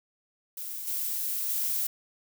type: noise with level steps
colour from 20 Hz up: violet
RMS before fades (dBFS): -37 / -31 / -29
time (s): 0.57-1.87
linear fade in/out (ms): 5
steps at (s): 0.87 / 1.49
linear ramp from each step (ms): 5
effects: none